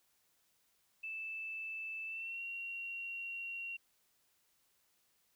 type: tone with pitch glide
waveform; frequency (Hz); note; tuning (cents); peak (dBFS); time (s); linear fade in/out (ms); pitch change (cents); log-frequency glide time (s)
sine; 2637 to 2747; E7 to F7; 0 to -29; -40; 1.03-3.77; 10; +71; 2.06-2.42
effects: white hiss -75 dBFS RMS until 5.35 s